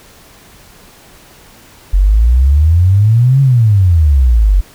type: exponential two-way sweep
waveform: sine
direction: up then down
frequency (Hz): 45.07 to 139.5 to 45.07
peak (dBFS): -5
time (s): 1.93-4.61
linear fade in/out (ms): 10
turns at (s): 3.41
effects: pink hiss -41 dBFS RMS until 4.74 s